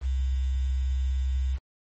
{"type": "tone with quantisation", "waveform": "sine", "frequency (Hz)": 65.41, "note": "C2", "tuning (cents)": 0, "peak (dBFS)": -23, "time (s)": [0.01, 1.59], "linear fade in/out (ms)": 50, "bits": 8, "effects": ["MP3 32 kbps"]}